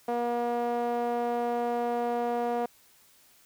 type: tone with band-pass filter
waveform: sawtooth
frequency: 238.9 Hz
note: A#3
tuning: 43 cents sharp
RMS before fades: -29 dBFS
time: 0.08-2.66 s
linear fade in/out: 5 ms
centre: 630 Hz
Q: 2.7
effects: white hiss -60 dBFS RMS until 3.45 s